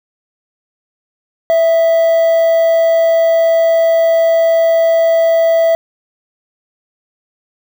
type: tone with quantisation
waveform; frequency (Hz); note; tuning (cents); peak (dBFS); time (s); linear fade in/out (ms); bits
triangle; 659.3; E5; 0; -6; 1.5-5.75; 0; 5
effects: none